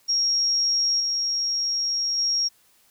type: tone with level steps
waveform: sine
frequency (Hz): 5588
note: F8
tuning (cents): 0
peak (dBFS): -19 / -22 / -20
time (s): 0.08-2.49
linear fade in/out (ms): 20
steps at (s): 1 / 2.18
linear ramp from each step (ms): 2
effects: white hiss -60 dBFS RMS until 2.9 s